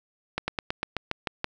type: slowing click train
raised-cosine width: 0.3 ms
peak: -11 dBFS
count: 9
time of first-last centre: 0.38-1.444 s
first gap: 100 ms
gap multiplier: 1.08
effects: none